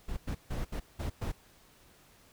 brown noise bursts at uneven times, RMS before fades -34 dBFS, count 6, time 0.08-0.17 / 0.27-0.35 / 0.5-0.65 / 0.72-0.8 / 0.99-1.1 / 1.21-1.32 s, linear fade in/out 10 ms, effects pink hiss -61 dBFS RMS until 2.32 s

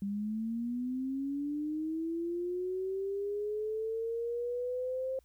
sine linear sweep, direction up, 196.8 to 529 Hz, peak -32 dBFS, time 0.02-5.19 s, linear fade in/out 2 ms, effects added 60 Hz sine -64 dBFS peak until 5.24 s + white hiss -74 dBFS RMS until 5.24 s

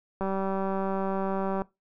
click train, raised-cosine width 1 ms, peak -17 dBFS, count 273, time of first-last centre 0.21-1.619 s, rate 193 Hz, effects noise-tail reverb RT60 0.2 s tail -20 dB re dry

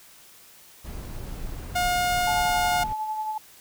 brown noise, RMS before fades -35 dBFS, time 0.84-2.94 s, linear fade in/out 20 ms
sawtooth tone, 715 Hz, F5, 41 cents sharp, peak -18 dBFS, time 1.75-2.84 s, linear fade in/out 10 ms
sine tone with tremolo, 864 Hz, A5, 32 cents flat, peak -25 dBFS, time 2.27-3.38 s, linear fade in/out 5 ms, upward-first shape sine, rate 11 Hz, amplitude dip 40%
effects white hiss -51 dBFS RMS until 3.6 s

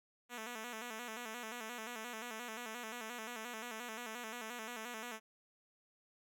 5% pulse tone with vibrato, 231.1 Hz, A#3, 15 cents flat, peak -32 dBFS, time 0.29-5.2 s, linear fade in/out 50 ms, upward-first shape square, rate 5.7 Hz, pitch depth 88 cents each way, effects none

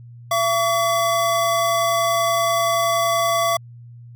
square tone pair together, 676.1 / 1137 Hz, E5 / C#6, +44 / +44 cents, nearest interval major sixth, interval 900 cents, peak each -20 / -21 dBFS, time 0.31-3.57 s, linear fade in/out 5 ms, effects added 119 Hz sine -38 dBFS peak until 4.15 s

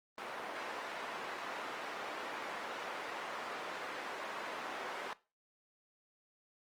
white band-pass noise, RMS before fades -43 dBFS, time 0.18-5.13 s, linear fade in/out 0 ms, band 380 to 1500 Hz, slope 12 dB/octave, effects noise-tail reverb RT60 0.3 s tail -19 dB re dry + Opus 24 kbps

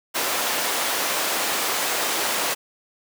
pink high-pass noise, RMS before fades -24 dBFS, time 0.14-2.55 s, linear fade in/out 20 ms, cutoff 510 Hz, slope 12 dB/octave, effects none

